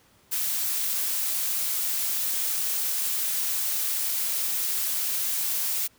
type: noise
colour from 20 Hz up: blue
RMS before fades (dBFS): -27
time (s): 0.31-5.88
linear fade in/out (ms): 20
effects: pink hiss -60 dBFS RMS until 5.98 s + high-pass 60 Hz 12 dB/octave